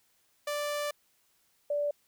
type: tone pair in turn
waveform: sawtooth / sine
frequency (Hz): 587.3 / 582.9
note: D5 / D5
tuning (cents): 0 / -13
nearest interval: unison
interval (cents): 13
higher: first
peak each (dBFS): -27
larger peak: neither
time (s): 0.47-0.91 / 1.7-1.91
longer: first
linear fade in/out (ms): 5
effects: white hiss -70 dBFS RMS until 2.07 s